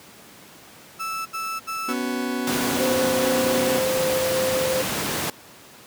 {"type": "tone bursts", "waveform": "35% pulse", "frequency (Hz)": 1316, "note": "E6", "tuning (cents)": -3, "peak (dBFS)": -25, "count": 3, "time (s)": [0.99, 1.938], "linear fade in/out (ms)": 20, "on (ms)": 270, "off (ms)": 69}
{"type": "chord", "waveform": "40% pulse", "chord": "B suspended second", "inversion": "none", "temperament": "just", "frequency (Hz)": [246.9, 277.8, 370.4], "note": ["B3", "C#4", "F#4"], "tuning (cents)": [0, 4, 2], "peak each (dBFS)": [-25, -29, -31], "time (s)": [1.88, 3.79], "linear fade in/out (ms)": 10}
{"type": "noise", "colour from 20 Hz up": "pink", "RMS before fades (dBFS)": -25, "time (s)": [2.47, 5.3], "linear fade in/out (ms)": 2}
{"type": "tone", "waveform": "sine", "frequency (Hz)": 519, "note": "C5", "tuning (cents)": -14, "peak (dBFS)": -21, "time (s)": [2.79, 4.83], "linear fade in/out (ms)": 20}
{"effects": ["pink hiss -46 dBFS RMS until 5.86 s", "high-pass 150 Hz 12 dB/octave"]}